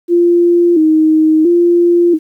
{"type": "tone with vibrato", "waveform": "sine", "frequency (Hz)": 329.6, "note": "E4", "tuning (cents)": 0, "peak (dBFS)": -6, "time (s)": [0.08, 2.19], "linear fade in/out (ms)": 50, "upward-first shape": "square", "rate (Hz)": 0.73, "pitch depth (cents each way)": 86, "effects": ["8-bit"]}